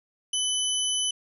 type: tone cluster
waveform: sine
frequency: 3000 / 6030 / 10280 Hz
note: F#7 / F#8 / E9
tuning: +23 / +32 / -45 cents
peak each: -26 / -30 / -31 dBFS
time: 0.33-1.11 s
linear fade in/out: 5 ms
effects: none